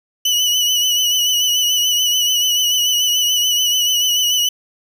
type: tone with vibrato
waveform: 30% pulse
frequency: 2960 Hz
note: F#7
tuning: in tune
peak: -11 dBFS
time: 0.25-4.49 s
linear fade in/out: 5 ms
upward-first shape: triangle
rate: 6.9 Hz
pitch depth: 52 cents each way
effects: none